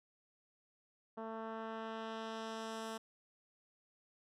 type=tone with low-pass filter sweep; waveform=10% pulse; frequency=223 Hz; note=A3; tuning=23 cents sharp; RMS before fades=-44 dBFS; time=1.17-2.98 s; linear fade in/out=10 ms; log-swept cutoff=1000 to 11000 Hz; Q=0.89; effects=none